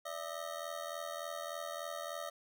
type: ring-modulated tone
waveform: 25% pulse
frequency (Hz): 625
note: D#5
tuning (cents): +8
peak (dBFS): -33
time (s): 0.05-2.3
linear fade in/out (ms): 10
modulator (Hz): 41.7
effects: none